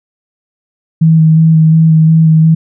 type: tone with vibrato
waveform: sine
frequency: 160 Hz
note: D#3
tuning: 49 cents sharp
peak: -3 dBFS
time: 1.01-2.55 s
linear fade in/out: 10 ms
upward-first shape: square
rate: 2.8 Hz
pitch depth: 14 cents each way
effects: none